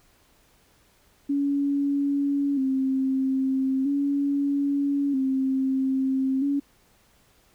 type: tone with vibrato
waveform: sine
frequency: 273.6 Hz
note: C#4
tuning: 23 cents flat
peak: -21 dBFS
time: 1.29-6.6 s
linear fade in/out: 10 ms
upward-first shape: square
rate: 0.39 Hz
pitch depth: 53 cents each way
effects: pink hiss -61 dBFS RMS until 7.54 s